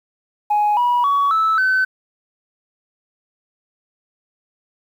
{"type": "tone with pitch steps", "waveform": "sine", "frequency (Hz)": [835, 970.3, 1127.5, 1310.3, 1522.6], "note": ["G#5", "B5", "C#6", "E6", "F#6"], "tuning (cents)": [9, -31, 29, -11, 49], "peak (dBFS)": -12, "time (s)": [0.5, 1.85], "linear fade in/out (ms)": 10, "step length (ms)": 270, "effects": ["tanh soft clip ceiling -11 dBFS", "8-bit"]}